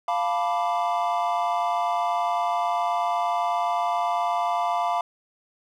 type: chord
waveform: triangle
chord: B half-diminished seventh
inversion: second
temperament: equal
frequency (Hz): 698.5 / 880 / 987.8 / 1174.7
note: F5 / A5 / B5 / D6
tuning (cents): 0 / 0 / 0 / 0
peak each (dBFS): -23 / -28 / -26 / -28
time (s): 0.08-5.01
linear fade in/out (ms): 2
effects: none